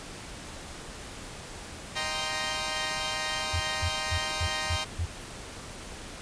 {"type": "chord", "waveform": "10% pulse", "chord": "C minor seventh", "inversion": "first", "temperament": "equal", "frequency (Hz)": [622.3, 784, 932.3, 1046.5], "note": ["Eb5", "G5", "Bb5", "C6"], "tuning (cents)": [0, 0, 0, 0], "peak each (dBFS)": -27, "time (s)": [1.95, 4.85], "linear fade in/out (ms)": 20}
{"type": "tone bursts", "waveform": "sine", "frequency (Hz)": 85.7, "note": "F2", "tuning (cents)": -32, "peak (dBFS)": -26, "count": 6, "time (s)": [3.53, 5.056], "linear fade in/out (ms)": 10, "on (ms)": 71, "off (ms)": 220}
{"effects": ["pink hiss -42 dBFS RMS until 6.21 s", "resampled to 22050 Hz"]}